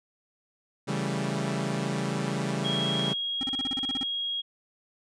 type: chord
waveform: sawtooth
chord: A dominant seventh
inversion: first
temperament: equal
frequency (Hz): 138.59 / 164.81 / 196 / 220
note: C#3 / E3 / G3 / A3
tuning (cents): 0 / 0 / 0 / 0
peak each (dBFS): -28 / -30 / -28 / -32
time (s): 0.87-3.14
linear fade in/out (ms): 20
type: tone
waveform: sine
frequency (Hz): 3284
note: G#7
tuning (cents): -20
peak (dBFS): -28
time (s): 2.64-4.42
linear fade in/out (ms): 20
type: tone bursts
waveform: square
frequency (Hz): 265.7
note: C4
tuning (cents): +27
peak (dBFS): -32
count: 11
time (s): 3.41-4.031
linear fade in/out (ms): 0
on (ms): 21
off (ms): 39
effects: resampled to 22050 Hz